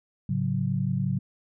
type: chord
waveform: sine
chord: F# minor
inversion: first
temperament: equal with one note detuned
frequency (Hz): 107.92 / 138.59 / 185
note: A2 / C#3 / F#3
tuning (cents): -33 / 0 / 0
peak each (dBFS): -30 / -27 / -28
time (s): 0.29-1.19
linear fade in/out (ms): 5
effects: none